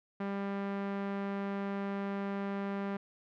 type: tone with low-pass filter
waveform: sawtooth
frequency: 198.5 Hz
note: G3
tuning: 22 cents sharp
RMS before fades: -36 dBFS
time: 0.2-2.97 s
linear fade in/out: 5 ms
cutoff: 1800 Hz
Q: 0.95
effects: none